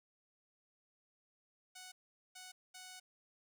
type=tone bursts at uneven times; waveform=5% pulse; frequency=740 Hz; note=F#5; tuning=in tune; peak=-39 dBFS; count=3; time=1.75-1.92 / 2.35-2.52 / 2.74-3 s; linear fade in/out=10 ms; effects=none